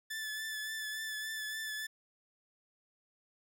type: tone with vibrato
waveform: sawtooth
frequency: 1745 Hz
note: A6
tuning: 15 cents flat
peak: -34 dBFS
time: 0.1-1.87 s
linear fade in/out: 10 ms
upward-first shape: triangle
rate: 3.5 Hz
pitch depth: 29 cents each way
effects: none